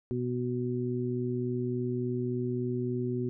harmonic tone, 123.47 Hz, B2, in tune, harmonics 1 / 2 / 3, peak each -33 / -33 / -33 dBFS, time 0.11-3.29 s, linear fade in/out 0 ms, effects none

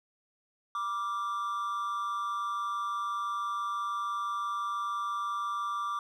triangle tone with amplitude modulation, 1174.7 Hz, D6, in tune, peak -26 dBFS, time 0.75-5.99 s, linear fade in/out 2 ms, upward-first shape sine, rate 206 Hz, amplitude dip 60%, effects none

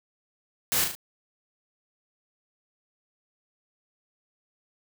white noise with echo, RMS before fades -25 dBFS, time 0.72-0.84 s, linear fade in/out 0 ms, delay 37 ms, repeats 3, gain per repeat -5 dB, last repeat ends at 0.951 s, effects none

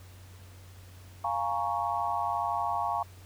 sine chord, Bb minor seventh, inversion second, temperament equal, 698.5 / 830.6 / 932.3 / 1108.7 Hz, F5 / Ab5 / Bb5 / Db6, 0 / 0 / 0 / 0 cents, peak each -33 dBFS, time 1.24-3.03 s, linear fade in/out 5 ms, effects added 92 Hz sine -48 dBFS peak until 3.25 s + pink hiss -56 dBFS RMS until 3.25 s

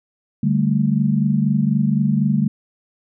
sine chord, D suspended fourth, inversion none, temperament equal, 146.83 / 196 / 220 Hz, D3 / G3 / A3, 0 / 0 / 0 cents, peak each -19 dBFS, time 0.43-2.48 s, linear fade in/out 5 ms, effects none

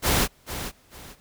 pink noise with echo, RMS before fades -21 dBFS, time 0.02-0.28 s, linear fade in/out 50 ms, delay 440 ms, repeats 2, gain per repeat -11 dB, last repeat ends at 1.16 s, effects pink hiss -58 dBFS RMS until 1.2 s

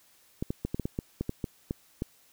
clicks, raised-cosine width 3 ms, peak -17 dBFS, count 12, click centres 0.425 / 0.505 / 0.65 / 0.745 / 0.797 / 0.855 / 0.989 / 1.21 / 1.294 / 1.442 / 1.709 / 2.021 s, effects white hiss -62 dBFS RMS until 2.32 s

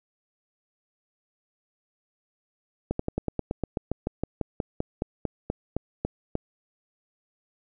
slowing click train, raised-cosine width 2 ms, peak -13 dBFS, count 21, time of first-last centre 2.91-6.354 s, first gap 84 ms, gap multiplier 1.07, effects none

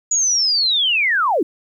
sine linear sweep, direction down, 6890 to 266.2 Hz, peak -14 dBFS, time 0.11-1.43 s, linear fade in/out 5 ms, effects 9-bit

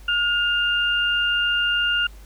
sine tone pair together, 1430 / 2803 Hz, F6 / F7, +41 / +6 cents, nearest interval octave, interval 1165 cents, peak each -21 dBFS, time 0.08-2.07 s, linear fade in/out 5 ms, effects added 50 Hz sine -40 dBFS peak until 2.25 s + pink hiss -52 dBFS RMS until 2.25 s

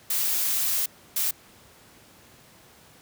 blue noise bursts at uneven times, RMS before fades -25 dBFS, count 2, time 0.1-0.86 / 1.16-1.31 s, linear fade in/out 5 ms, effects pink hiss -53 dBFS RMS until 3.01 s + high-pass 80 Hz 12 dB/octave

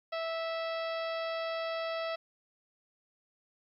harmonic tone, 656 Hz, E5, 9 cents flat, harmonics 1 / 2 / 3 / 4 / 5 / 6 / 7 / 8, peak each -34 / -40 / -44 / -46 / -48 / -50 / -51 / -52 dBFS, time 0.12-2.16 s, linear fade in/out 10 ms, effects 12-bit

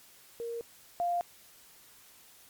sine tone pair in turn, 466.5 / 698.4 Hz, A#4 / F5, +1 / 0 cents, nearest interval perfect fifth, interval 699 cents, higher second, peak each -34 / -27 dBFS, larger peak second, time 0.4-0.61 / 1-1.21 s, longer neither, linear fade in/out 0 ms, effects white hiss -57 dBFS RMS until 2.49 s + MP3 96 kbps

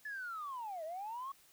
sine linear two-way sweep, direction down then up, 1743 to 612 to 1125 Hz, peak -39 dBFS, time 0.05-1.32 s, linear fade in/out 5 ms, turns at 0.84 s, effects tanh soft clip ceiling -36 dBFS + white hiss -65 dBFS RMS until 1.52 s

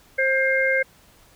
harmonic tone, 530 Hz, C5, 22 cents sharp, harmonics 1 / 3 / 4, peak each -22 / -22 / -22 dBFS, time 0.18-0.83 s, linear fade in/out 10 ms, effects pink hiss -54 dBFS RMS until 1.35 s

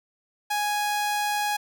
sawtooth tone, 830.6 Hz, G#5, in tune, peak -20 dBFS, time 0.5-1.57 s, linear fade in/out 10 ms, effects none

